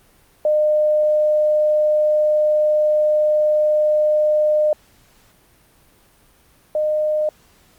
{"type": "tone pair in turn", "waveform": "sine", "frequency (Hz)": [607, 610.9], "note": ["D#5", "D#5"], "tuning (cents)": [-43, -32], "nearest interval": "unison", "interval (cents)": 11, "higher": "second", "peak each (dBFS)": [-13, -16], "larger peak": "first", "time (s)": [[0.45, 4.73], [6.75, 7.29]], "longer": "first", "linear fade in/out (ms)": 2, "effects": ["pink hiss -54 dBFS RMS until 7.78 s", "Opus 32 kbps"]}